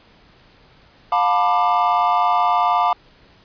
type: chord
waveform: triangle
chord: B half-diminished seventh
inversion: second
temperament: just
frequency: 711.2 / 889 / 987.8 / 1185.3 Hz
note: F5 / A5 / B5 / D6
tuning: +31 / +18 / 0 / +16 cents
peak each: -17 / -19 / -19 / -18 dBFS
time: 1.12-2.93 s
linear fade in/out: 2 ms
effects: pink hiss -51 dBFS RMS until 3.44 s + resampled to 11025 Hz